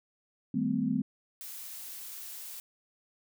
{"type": "chord", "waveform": "sine", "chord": "A half-diminished seventh", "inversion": "second", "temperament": "equal with one note detuned", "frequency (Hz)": [155.56, 196, 220, 255.4], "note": ["Eb3", "G3", "A3", "C4"], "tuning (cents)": [0, 0, 0, -42], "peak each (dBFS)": [-36, -33, -32, -30], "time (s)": [0.54, 1.02], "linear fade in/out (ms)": 5}
{"type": "noise", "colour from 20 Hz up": "blue", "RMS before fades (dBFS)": -43, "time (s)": [1.41, 2.6], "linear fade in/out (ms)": 0}
{"effects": []}